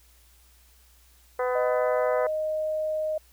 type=harmonic tone; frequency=250.9 Hz; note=B3; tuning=28 cents sharp; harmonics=2 / 3 / 4 / 5 / 6 / 7 / 8; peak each=-25 / -33 / -33 / -35 / -39 / -42 / -42 dBFS; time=1.39-2.27 s; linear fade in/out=5 ms
type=tone; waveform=sine; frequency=621 Hz; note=D#5; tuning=3 cents flat; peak=-25 dBFS; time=1.55-3.18 s; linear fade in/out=5 ms
effects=added 60 Hz sine -57 dBFS peak until 3.32 s + white hiss -60 dBFS RMS until 3.32 s